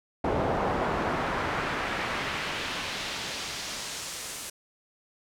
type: noise with band-pass filter sweep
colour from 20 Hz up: brown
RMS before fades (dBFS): -31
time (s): 0.24-4.5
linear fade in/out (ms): 5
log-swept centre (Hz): 650 to 9200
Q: 0.99
effects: none